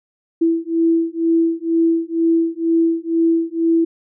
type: beating tone pair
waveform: sine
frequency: 329.6 / 331.7 Hz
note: E4 / E4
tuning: 0 / +11 cents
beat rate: 2.1 Hz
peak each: -17 dBFS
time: 0.41-3.85 s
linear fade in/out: 10 ms
effects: none